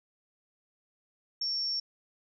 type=tone; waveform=sine; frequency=5470 Hz; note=F8; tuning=37 cents flat; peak=-29 dBFS; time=1.41-1.8 s; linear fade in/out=5 ms; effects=none